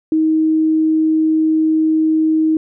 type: tone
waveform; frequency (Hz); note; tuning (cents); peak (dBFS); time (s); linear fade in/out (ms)
sine; 315.6; D#4; +25; -11; 0.12-2.57; 2
effects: none